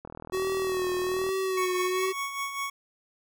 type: click train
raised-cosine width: 1 ms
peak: -26 dBFS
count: 51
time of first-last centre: 0.05-1.291 s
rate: 40.3 Hz
type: tone with vibrato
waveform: square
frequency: 372.6 Hz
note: F#4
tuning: 12 cents sharp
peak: -27 dBFS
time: 0.32-2.13 s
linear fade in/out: 20 ms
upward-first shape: sine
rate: 1.2 Hz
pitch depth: 44 cents each way
type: tone with tremolo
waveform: 25% pulse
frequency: 1111 Hz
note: C#6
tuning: 4 cents sharp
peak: -25 dBFS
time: 1.57-2.7 s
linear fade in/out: 5 ms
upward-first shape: sine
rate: 5 Hz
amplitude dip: 55%
effects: none